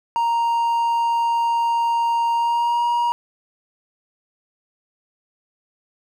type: tone with pitch glide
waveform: triangle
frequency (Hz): 932.3 to 950.8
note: A#5 to A#5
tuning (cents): 0 to +34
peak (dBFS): -15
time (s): 0.16-3.12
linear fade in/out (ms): 0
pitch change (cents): +34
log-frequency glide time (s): 2.33-2.85
effects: none